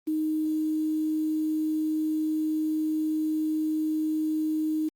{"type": "tone with quantisation", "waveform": "sine", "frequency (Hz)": 311.1, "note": "D#4", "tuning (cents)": 0, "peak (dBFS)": -24, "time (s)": [0.07, 4.89], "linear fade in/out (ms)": 10, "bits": 8, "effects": ["Opus 32 kbps"]}